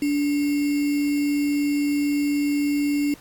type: tone with sample-and-hold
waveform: sine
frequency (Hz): 289.4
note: D4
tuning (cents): -25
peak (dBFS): -19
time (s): 0.02-3.14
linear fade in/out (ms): 2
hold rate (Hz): 2450
effects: pink hiss -50 dBFS RMS until 3.2 s + AAC 64 kbps